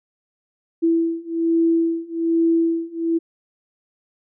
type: beating tone pair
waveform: sine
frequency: 330.7 / 331.9 Hz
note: E4 / E4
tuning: +6 / +12 cents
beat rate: 1.2 Hz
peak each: -20 / -19 dBFS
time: 0.82-3.19 s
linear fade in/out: 20 ms
effects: none